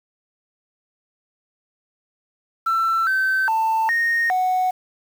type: tone with pitch steps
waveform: sine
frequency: 1339 / 1541 / 890 / 1855 / 740 Hz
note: E6 / G6 / A5 / A#6 / F#5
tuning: +27 / -30 / +20 / -9 / 0 cents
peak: -15 dBFS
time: 2.66-4.71 s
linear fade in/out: 10 ms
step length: 410 ms
effects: tanh soft clip ceiling -15 dBFS + 7-bit